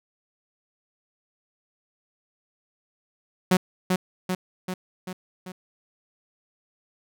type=tone with echo; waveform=sawtooth; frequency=184 Hz; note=F#3; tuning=9 cents flat; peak=-12 dBFS; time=3.51-3.57 s; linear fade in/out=5 ms; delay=390 ms; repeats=5; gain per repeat=-4 dB; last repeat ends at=5.52 s; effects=none